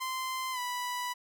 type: tone with pitch glide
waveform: sawtooth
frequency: 1038 to 986 Hz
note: C6 to B5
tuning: -14 to -3 cents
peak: -29 dBFS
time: 0-1.14 s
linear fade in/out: 20 ms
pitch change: -89 cents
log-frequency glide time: 0.52-0.59 s
effects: none